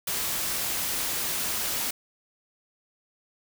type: noise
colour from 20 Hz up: white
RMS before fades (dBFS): -29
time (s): 0.07-1.91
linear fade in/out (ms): 5
effects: none